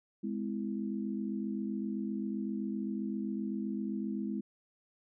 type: chord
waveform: sine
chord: Ab augmented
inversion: none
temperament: equal with one note detuned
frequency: 207.7 / 255.4 / 329.6 Hz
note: Ab3 / C4 / E4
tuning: 0 / -42 / 0 cents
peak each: -35 / -39 / -40 dBFS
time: 0.23-4.41 s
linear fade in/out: 10 ms
effects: none